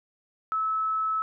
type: tone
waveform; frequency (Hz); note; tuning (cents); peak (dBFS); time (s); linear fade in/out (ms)
sine; 1300; E6; -24; -24; 0.52-1.22; 0
effects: none